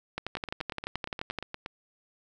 two click trains, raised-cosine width 0.3 ms, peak -16 / -20 dBFS, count 15 / 12, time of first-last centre 0.18-1.387 / 0.37-1.661 s, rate 11.6 / 8.52 Hz, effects none

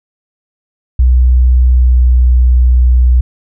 sine tone with pitch glide, 62.4 to 61.86 Hz, B1 to B1, +19 to +3 cents, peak -4 dBFS, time 0.99-3.21 s, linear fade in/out 5 ms, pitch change -16 cents, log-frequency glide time 1.76-1.97 s, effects none

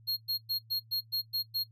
square tone bursts, 4263 Hz, C8, 32 cents sharp, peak -29 dBFS, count 8, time 0.07-1.64 s, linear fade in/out 20 ms, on 100 ms, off 110 ms, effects noise-tail reverb RT60 0.1 s tail -23 dB re dry + added 112 Hz sine -55 dBFS peak until 1.71 s

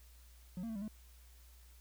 triangle tone with pitch steps, 181.2 / 229.2 / 222.1 / 197.7 / 214.3 Hz, F#3 / A#3 / A3 / G3 / A3, -36 / -29 / +16 / +15 / -45 cents, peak -37 dBFS, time 0.57-0.88 s, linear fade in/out 2 ms, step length 62 ms, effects added 60 Hz sine -57 dBFS peak until 1.8 s + white hiss -66 dBFS RMS until 1.8 s

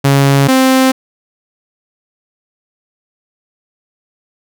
sawtooth tone pair in turn, 138.7 / 261.8 Hz, C#3 / C4, +1 / +1 cents, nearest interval major seventh, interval 1100 cents, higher second, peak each -3 dBFS, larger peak neither, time 0.04-0.48 / 0.48-0.92 s, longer neither, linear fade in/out 10 ms, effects none

